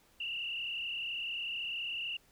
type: tone with frequency modulation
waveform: sine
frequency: 2794 Hz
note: F7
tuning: in tune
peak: -35 dBFS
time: 0.2-2.17 s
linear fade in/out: 5 ms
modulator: 35.8 Hz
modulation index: 3
effects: pink hiss -66 dBFS RMS until 2.31 s